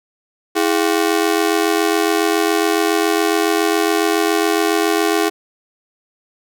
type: ring-modulated tone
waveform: sawtooth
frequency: 370 Hz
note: F#4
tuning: in tune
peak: -7 dBFS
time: 0.55-5.3 s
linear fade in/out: 20 ms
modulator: 43.6 Hz
effects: none